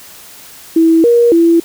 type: tone with pitch steps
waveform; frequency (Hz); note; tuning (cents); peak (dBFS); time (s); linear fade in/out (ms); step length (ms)
sine; 326.8 / 473.3 / 335; E4 / A#4 / E4; -15 / +26 / +28; -5; 0.76-1.6; 5; 280
effects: white hiss -36 dBFS RMS until 1.64 s